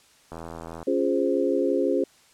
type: click train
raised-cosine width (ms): 1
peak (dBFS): -23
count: 43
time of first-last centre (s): 0.32-0.828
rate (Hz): 82.6
type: chord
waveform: sine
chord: Db major seventh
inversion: none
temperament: equal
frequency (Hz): 277.2 / 349.2 / 415.3 / 523.3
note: Db4 / F4 / Ab4 / C5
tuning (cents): 0 / 0 / 0 / 0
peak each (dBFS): -26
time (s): 0.87-2.04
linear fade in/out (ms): 5
effects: white hiss -57 dBFS RMS until 2.33 s + low-pass 9000 Hz 12 dB/octave